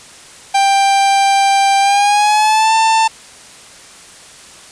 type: tone with pitch glide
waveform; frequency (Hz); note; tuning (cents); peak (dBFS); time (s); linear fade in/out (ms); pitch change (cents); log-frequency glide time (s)
45% pulse; 789 to 890.8; G5 to A5; +11 to +21; -9; 0.54-3.08; 10; +210; 1.8-2.74
effects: white hiss -38 dBFS RMS until 4.71 s + resampled to 22050 Hz